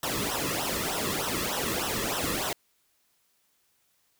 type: noise with flanger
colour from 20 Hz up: pink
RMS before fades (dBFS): -30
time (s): 0.03-2.53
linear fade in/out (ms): 2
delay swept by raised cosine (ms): 0.43 to 1.36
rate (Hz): 3.3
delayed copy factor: -0.85
effects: white hiss -70 dBFS RMS until 4.19 s